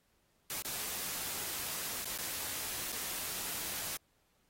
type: noise with dropouts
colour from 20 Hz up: white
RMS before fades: -39 dBFS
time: 0.5-3.97 s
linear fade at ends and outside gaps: 1 ms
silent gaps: 0.622-0.648 / 2.046-2.055 / 2.178-2.186 / 2.921-2.925 s
effects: pink hiss -74 dBFS RMS until 4.49 s + AAC 48 kbps